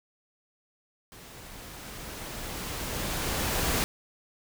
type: noise with level ramp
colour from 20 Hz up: pink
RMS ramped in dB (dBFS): -48 to -26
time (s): 1.12-3.84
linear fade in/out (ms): 0
effects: none